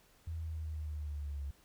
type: linear sweep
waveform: sine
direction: down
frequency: 82.4 to 69.6 Hz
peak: -37 dBFS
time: 0.27-1.51 s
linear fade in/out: 5 ms
effects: pink hiss -66 dBFS RMS until 1.64 s